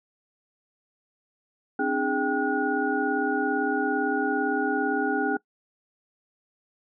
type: tone cluster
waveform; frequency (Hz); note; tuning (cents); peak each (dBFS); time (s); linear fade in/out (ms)
sine; 263.8 / 301.5 / 413 / 784 / 1451; C4 / D4 / G#4 / G5 / F#6; +14 / +46 / -10 / 0 / -34; -29; 1.79-5.37; 5
effects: noise-tail reverb RT60 0.1 s tail -22 dB re dry